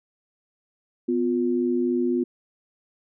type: tone pair together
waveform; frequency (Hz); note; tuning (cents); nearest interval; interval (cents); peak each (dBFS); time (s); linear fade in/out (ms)
sine; 250 / 353.6; B3 / F4; +21 / +22; tritone; 601; -23; 1.08-2.24; 10
effects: none